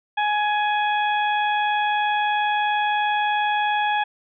harmonic tone, 837 Hz, G#5, 13 cents sharp, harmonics 1 / 2 / 3 / 4, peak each -20 / -26 / -30 / -32 dBFS, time 0.17-4.04 s, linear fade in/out 10 ms, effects none

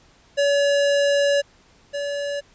square tone pair in turn, 568 / 571.3 Hz, C#5 / D5, +42 / -48 cents, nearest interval unison, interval 10 cents, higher second, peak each -17 / -25 dBFS, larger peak first, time 0.37-1.42 / 1.93-2.41 s, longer first, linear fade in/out 20 ms, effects pink hiss -55 dBFS RMS until 2.54 s + resampled to 16000 Hz

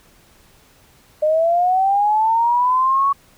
sine linear sweep, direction up, 603 to 1123 Hz, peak -13 dBFS, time 1.22-3.13 s, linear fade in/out 10 ms, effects pink hiss -52 dBFS RMS until 3.37 s

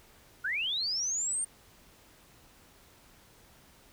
sine linear sweep, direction up, 1396.9 to 8930 Hz, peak -29 dBFS, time 0.44-1.45 s, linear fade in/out 10 ms, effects pink hiss -59 dBFS RMS until 3.92 s

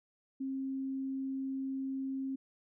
sine tone, 267.6 Hz, C4, 39 cents sharp, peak -34 dBFS, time 0.4-2.36 s, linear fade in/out 10 ms, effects none

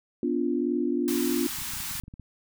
sine chord, B diminished, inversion none, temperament equal with one note detuned, 246.9 / 290 / 349.2 Hz, B3 / D4 / F4, 0 / -22 / 0 cents, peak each -28 / -28 / -28 dBFS, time 0.23-1.47 s, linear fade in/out 2 ms
white band-stop noise, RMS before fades -34 dBFS, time 1.08-2 s, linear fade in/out 0 ms, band 330 to 810 Hz, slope 96 dB/octave
clicks, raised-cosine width 5 ms, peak -31 dBFS, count 12, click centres 1.587 / 1.618 / 1.736 / 1.768 / 1.803 / 1.912 / 1.954 / 1.996 / 2.037 / 2.081 / 2.139 / 2.197 s
effects none

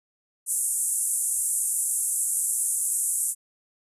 pink band-pass noise, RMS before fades -26 dBFS, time 0.46-3.35 s, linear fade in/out 50 ms, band 8000 to 11000 Hz, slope 48 dB/octave, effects resampled to 32000 Hz

